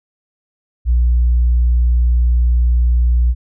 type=tone; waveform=sine; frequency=60 Hz; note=B1; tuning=49 cents flat; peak=-8 dBFS; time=0.85-3.35 s; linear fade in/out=50 ms; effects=tanh soft clip ceiling -7 dBFS